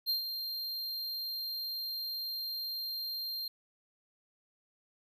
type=tone with ADSR envelope; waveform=square; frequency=4186 Hz; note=C8; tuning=in tune; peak=-28 dBFS; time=0.06-3.48 s; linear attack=36 ms; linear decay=120 ms; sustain=-8 dB; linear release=4 ms; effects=none